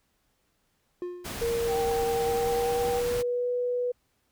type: tone with exponential decay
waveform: triangle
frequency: 355.7 Hz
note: F4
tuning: 32 cents sharp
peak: -27 dBFS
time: 1.02-1.62 s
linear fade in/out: 1 ms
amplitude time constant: 130 ms
type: noise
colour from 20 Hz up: pink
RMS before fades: -36 dBFS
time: 1.24-3.23 s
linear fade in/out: 20 ms
type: tone with pitch glide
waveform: sine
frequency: 466.2 to 491.4 Hz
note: A#4 to B4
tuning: 0 to -9 cents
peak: -25 dBFS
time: 1.41-3.92 s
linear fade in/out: 10 ms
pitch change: +91 cents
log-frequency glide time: 2.18-3.49 s
type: tone with vibrato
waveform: sine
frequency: 780 Hz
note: G5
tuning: 9 cents flat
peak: -30 dBFS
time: 1.67-3.02 s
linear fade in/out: 50 ms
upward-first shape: triangle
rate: 10 Hz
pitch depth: 29 cents each way
effects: pink hiss -72 dBFS RMS until 4.31 s